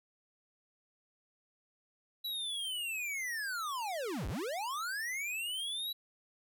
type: linear two-way sweep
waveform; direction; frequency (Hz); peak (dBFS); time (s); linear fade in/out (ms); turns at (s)
square; down then up; 3954 to 36.44 to 3954; -36; 2.24-5.93; 10; 4.28
effects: none